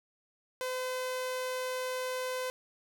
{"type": "tone", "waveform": "sawtooth", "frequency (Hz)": 510, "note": "C5", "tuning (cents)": -44, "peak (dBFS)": -29, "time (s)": [0.61, 2.5], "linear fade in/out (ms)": 0, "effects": []}